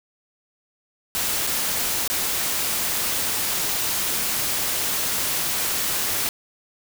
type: noise with dropouts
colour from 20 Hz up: white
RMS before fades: -24 dBFS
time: 1.15-6.29 s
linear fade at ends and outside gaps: 0 ms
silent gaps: 1.467-1.472 / 2.077-2.1 s
effects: none